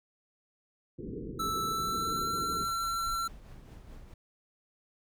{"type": "low-pass noise", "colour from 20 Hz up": "white", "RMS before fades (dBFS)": -40, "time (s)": [0.98, 2.65], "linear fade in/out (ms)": 10, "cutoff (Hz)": 470, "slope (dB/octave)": 96}
{"type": "tone with pitch glide", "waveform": "square", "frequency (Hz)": [1318.5, 1353.2], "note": ["E6", "E6"], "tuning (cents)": [0, 45], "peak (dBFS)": -31, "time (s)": [1.39, 3.28], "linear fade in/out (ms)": 10, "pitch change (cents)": 45, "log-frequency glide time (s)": [1.63, 2.34]}
{"type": "noise with tremolo", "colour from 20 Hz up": "brown", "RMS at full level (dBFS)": -45, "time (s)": [2.61, 4.14], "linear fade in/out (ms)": 5, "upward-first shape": "triangle", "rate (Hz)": 4.7, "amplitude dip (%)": 50}
{"effects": []}